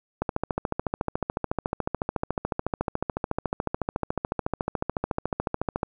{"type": "click train", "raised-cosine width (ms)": 1, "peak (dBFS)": -11, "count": 79, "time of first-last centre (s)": [0.22, 5.832], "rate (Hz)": 13.9, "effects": []}